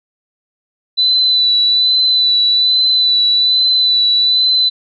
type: tone with vibrato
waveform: sine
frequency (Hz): 3989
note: B7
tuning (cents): +17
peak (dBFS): -9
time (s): 0.97-4.7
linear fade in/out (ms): 20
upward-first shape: sine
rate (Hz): 1.2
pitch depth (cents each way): 23
effects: none